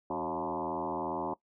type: tone with frequency modulation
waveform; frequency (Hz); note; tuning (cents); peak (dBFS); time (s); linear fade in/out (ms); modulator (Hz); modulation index
sine; 622.3; D#5; 0; -31; 0.1-1.34; 5; 82.5; 4.8
effects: noise-tail reverb RT60 0.1 s tail -20 dB re dry